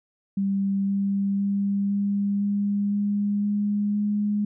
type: tone with pitch steps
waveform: sine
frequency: 196.6 / 198.08 / 199.57 / 201.1 / 202.6 / 204.1 / 205.7 / 207.2 Hz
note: G3 / G3 / G3 / G3 / G#3 / G#3 / G#3 / G#3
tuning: +5 / +18 / +31 / +44 / -43 / -30 / -16 / -4 cents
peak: -21 dBFS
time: 0.37-4.45 s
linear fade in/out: 5 ms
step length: 510 ms
effects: none